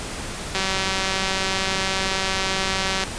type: click train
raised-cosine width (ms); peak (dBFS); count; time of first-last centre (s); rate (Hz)
0.2; -6; 476; 0.55-3.037; 191
effects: pink hiss -31 dBFS RMS until 3.18 s + resampled to 22050 Hz